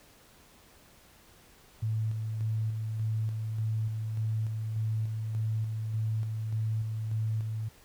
sine tone with tremolo, 110 Hz, A2, in tune, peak -27 dBFS, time 1.82-7.69 s, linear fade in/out 10 ms, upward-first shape square, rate 1.7 Hz, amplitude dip 35%, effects pink hiss -58 dBFS RMS until 7.84 s

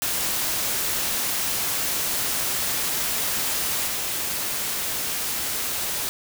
white noise with level steps, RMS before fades -25 / -27 dBFS, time 0.02-6.09 s, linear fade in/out 0 ms, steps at 3.87 s, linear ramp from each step 10 ms, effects none

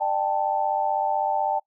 sine chord, D suspended fourth, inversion none, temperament equal with one note detuned, 600.4 / 784 / 880 Hz, D5 / G5 / A5, +38 / 0 / 0 cents, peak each -29 / -24 / -25 dBFS, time 0-1.6 s, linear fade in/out 20 ms, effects noise-tail reverb RT60 0.1 s tail -23 dB re dry

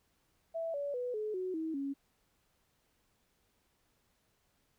sine tone with pitch steps, 659.3 / 570.6 / 493.9 / 427.5 / 370 / 320.3 / 277.2 Hz, E5 / C#5 / B4 / A4 / F#4 / E4 / C#4, 0 / +50 / 0 / -50 / 0 / -50 / 0 cents, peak -34 dBFS, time 0.54-1.94 s, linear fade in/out 20 ms, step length 200 ms, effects pink hiss -75 dBFS RMS until 4.78 s

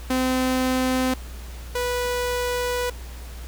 sawtooth tone pair in turn, 257.3 / 491.5 Hz, C4 / B4, -29 / -8 cents, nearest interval major seventh, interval 1121 cents, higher second, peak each -16 / -19 dBFS, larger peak first, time 0.1-1.14 / 1.75-2.9 s, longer second, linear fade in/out 5 ms, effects added 60 Hz sine -34 dBFS peak until 3.47 s + pink hiss -44 dBFS RMS until 3.47 s

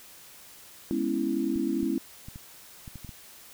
sine chord, C# minor seventh, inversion second, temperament equal, 207.7 / 246.9 / 277.2 / 329.6 Hz, G#3 / B3 / C#4 / E4, 0 / 0 / 0 / 0 cents, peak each -33 / -32 / -30 / -29 dBFS, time 0.91-1.98 s, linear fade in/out 0 ms
clicks, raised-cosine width 5 ms, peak -29 dBFS, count 8, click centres 1.559 / 1.83 / 2.285 / 2.359 / 2.878 / 2.957 / 3.047 / 3.092 s
effects white hiss -50 dBFS RMS until 3.53 s

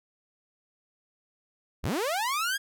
sawtooth linear sweep, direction up, 32.7 to 1662 Hz, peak -23 dBFS, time 1.83-2.58 s, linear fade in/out 20 ms, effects none

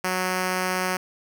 5% pulse tone, 184.4 Hz, F#3, 6 cents flat, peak -12 dBFS, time 0.04-0.97 s, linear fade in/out 5 ms, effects none

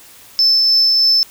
sine tone with tremolo, 5274 Hz, E8, in tune, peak -7 dBFS, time 0.39-1.23 s, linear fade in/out 0 ms, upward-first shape triangle, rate 3.2 Hz, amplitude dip 25%, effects tanh soft clip ceiling -6 dBFS + white hiss -42 dBFS RMS until 1.3 s

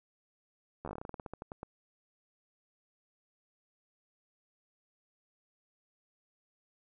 slowing click train, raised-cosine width 1 ms, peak -27 dBFS, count 18, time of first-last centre 0.85-1.631 s, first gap 12 ms, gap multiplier 1.15, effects none

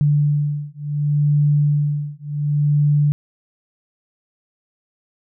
sine beating tone pair, 146.4 / 147.09 Hz, D3 / D3, -5 / +3 cents, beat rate 0.69 Hz, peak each -18 dBFS, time 0.01-3.12 s, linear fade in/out 0 ms, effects none

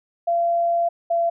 sine tone pair in turn, 684 / 679.3 Hz, F5 / F5, -36 / -48 cents, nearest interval unison, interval 12 cents, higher first, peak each -17 dBFS, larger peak neither, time 0.27-0.89 / 1.1-1.3 s, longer first, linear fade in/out 10 ms, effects none

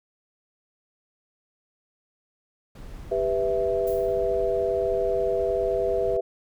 brown noise, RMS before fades -39 dBFS, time 2.75-6.17 s, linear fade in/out 5 ms
sine chord, E minor, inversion first, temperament just, 395.6 / 494.4 / 659.3 Hz, G4 / B4 / E5, +16 / +2 / 0 cents, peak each -26 dBFS, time 3.11-6.21 s, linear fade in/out 10 ms
violet noise with exponential decay, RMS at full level -39 dBFS, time 3.87-4.3 s, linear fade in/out 5 ms, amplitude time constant 92 ms
effects none

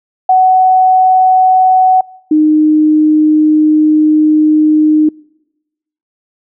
sine tone pair in turn, 747 / 307.1 Hz, F#5 / D#4, +16 / -23 cents, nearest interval octave + minor third, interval 1539 cents, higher first, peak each -4 / -5 dBFS, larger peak first, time 0.29-2.01 / 2.31-5.09 s, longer second, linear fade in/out 5 ms, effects noise-tail reverb RT60 1.0 s tail -26 dB re dry

